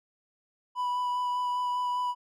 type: tone with vibrato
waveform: triangle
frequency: 987.8 Hz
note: B5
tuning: in tune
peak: -25 dBFS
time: 0.75-2.15 s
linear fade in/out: 50 ms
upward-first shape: sine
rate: 5 Hz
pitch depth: 11 cents each way
effects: none